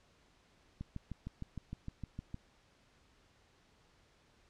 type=click train; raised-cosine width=5 ms; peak=-29 dBFS; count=11; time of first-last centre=0.81-2.344 s; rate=6.52 Hz; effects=pink hiss -68 dBFS RMS until 4.49 s + low-pass 6000 Hz 12 dB/octave